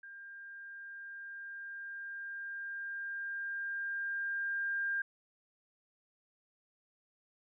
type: tone with level ramp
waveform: sine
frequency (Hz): 1600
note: G6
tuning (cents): +35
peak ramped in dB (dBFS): -47 to -31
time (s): 0.03-5.02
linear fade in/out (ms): 5
effects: none